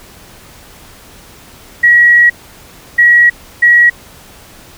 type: tone bursts at uneven times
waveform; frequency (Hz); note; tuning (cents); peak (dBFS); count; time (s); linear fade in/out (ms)
sine; 1914; A#6; +45; -3; 3; 1.83-2.3 / 2.98-3.3 / 3.62-3.9; 10
effects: pink hiss -38 dBFS RMS until 4.77 s